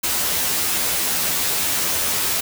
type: noise with comb filter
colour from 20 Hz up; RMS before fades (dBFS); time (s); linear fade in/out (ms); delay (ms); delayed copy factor
white; -21; 0.03-2.41; 10; 12; +0.95
effects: none